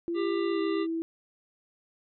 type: tone with pitch glide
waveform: sine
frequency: 340 to 328.6 Hz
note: F4 to E4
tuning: -46 to -5 cents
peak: -28 dBFS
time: 0.08-1.02 s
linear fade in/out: 0 ms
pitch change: -59 cents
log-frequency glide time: 0.51-0.58 s
type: harmonic tone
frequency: 396.9 Hz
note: G4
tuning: 22 cents sharp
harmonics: 1 / 3 / 5 / 7 / 9 / 10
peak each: -29 / -39 / -43 / -46 / -48 / -49 dBFS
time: 0.14-0.87 s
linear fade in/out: 50 ms
effects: none